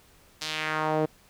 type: tone with band-pass filter sweep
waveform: sawtooth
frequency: 155.56 Hz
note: D#3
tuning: in tune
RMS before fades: -28 dBFS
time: 0.41-1.06 s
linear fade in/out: 10 ms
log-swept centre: 5000 to 450 Hz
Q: 1.7
effects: pink hiss -58 dBFS RMS until 1.29 s